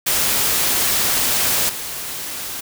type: noise with level steps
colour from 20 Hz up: white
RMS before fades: -18 / -28 dBFS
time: 0.06-2.61 s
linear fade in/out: 10 ms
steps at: 1.69 s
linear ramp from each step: 5 ms
effects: none

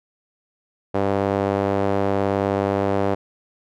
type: tone with band-pass filter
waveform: sawtooth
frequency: 99.1 Hz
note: G2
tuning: 19 cents sharp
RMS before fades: -21 dBFS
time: 0.94-3.15 s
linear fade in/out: 10 ms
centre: 560 Hz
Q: 1.3
effects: none

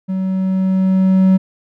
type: tone with level ramp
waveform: triangle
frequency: 188.8 Hz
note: F#3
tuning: 35 cents sharp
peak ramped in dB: -15 to -5 dBFS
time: 0.08-1.38 s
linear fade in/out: 20 ms
effects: none

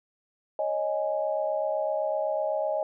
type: chord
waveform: sine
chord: C# suspended second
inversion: none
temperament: equal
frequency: 554.4 / 622.3 / 830.6 Hz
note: C#5 / D#5 / G#5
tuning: 0 / 0 / 0 cents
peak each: -31 / -27 / -33 dBFS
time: 0.59-2.83 s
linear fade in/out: 2 ms
effects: none

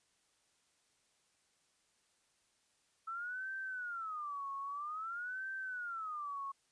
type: tone with vibrato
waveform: sine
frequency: 1310 Hz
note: E6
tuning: 11 cents flat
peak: -39 dBFS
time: 3.07-6.52 s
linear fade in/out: 10 ms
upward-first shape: sine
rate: 0.51 Hz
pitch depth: 300 cents each way
effects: white hiss -75 dBFS RMS until 6.71 s + resampled to 22050 Hz

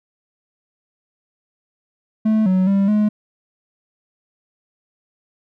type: tone with pitch steps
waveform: triangle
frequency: 217.7 / 186.3 / 197 / 211 Hz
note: A3 / F#3 / G3 / G#3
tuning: -18 / +12 / +9 / +28 cents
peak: -11 dBFS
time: 2.25-3.09 s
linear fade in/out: 10 ms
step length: 210 ms
effects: none

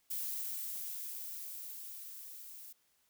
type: noise with level ramp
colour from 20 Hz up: violet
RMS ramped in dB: -38 to -51 dBFS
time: 0.1-2.73 s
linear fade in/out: 10 ms
effects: white hiss -74 dBFS RMS until 3.09 s

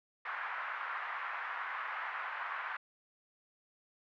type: band-pass noise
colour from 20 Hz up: pink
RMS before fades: -40 dBFS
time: 0.25-2.77 s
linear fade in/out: 5 ms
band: 1000 to 1900 Hz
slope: 24 dB/octave
effects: none

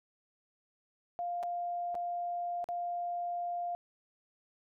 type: tone with dropouts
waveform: sine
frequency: 700 Hz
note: F5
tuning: 4 cents sharp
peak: -33 dBFS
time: 1.19-3.75 s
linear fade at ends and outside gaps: 0 ms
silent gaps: 1.429-1.434 / 1.945-1.952 / 2.642-2.688 s
effects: none

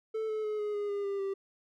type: tone with pitch steps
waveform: triangle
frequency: 440 / 432.7 / 425.5 / 418.4 / 411.5 / 404.6 / 397.9 / 391.3 Hz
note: A4 / A4 / G#4 / G#4 / G#4 / G#4 / G4 / G4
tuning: 0 / -29 / +42 / +13 / -16 / -45 / +26 / -3 cents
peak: -29 dBFS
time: 0.14-1.34 s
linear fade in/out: 10 ms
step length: 150 ms
effects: none

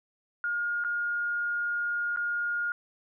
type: tone with dropouts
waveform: sine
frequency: 1423 Hz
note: F6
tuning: 32 cents sharp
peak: -27 dBFS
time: 0.44-2.72 s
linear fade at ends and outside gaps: 1 ms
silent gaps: 0.839-0.847 / 2.162-2.172 s
effects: none

